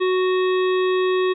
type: harmonic tone with a mistuned harmonic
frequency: 370 Hz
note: F#4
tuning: in tune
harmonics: 1 / 3 / 5 / 7 / 9 / 10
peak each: -17 / -27 / -31 / -34 / -36 / -37 dBFS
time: 0-1.34 s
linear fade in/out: 20 ms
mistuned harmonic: 10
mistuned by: +28 cents
effects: none